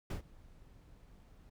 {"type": "noise with ADSR envelope", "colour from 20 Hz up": "brown", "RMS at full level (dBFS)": -34, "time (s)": [0.1, 1.5], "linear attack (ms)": 5, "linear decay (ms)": 110, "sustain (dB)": -24, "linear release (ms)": 10, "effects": []}